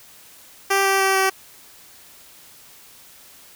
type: tone with pitch steps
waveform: 10% pulse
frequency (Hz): 392 / 389.1 / 386.2 / 383.3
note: G4 / G4 / G4 / G4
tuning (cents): 0 / -13 / -26 / -39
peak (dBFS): -8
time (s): 0.7-1.3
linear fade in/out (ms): 10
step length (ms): 150
effects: white hiss -47 dBFS RMS until 3.55 s